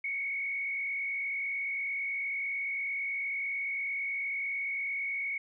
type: tone with frequency modulation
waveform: sine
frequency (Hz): 2217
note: C#7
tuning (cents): 0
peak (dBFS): -31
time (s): 0.04-5.38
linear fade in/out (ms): 5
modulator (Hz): 49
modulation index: 0.96
effects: none